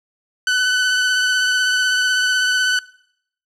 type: tone with vibrato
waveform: sawtooth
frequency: 1502 Hz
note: F#6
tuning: 26 cents sharp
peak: -11 dBFS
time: 0.47-2.79 s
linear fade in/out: 2 ms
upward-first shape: triangle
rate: 16 Hz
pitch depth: 21 cents each way
effects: noise-tail reverb RT60 0.7 s tail -23 dB re dry + low-pass 7000 Hz 12 dB/octave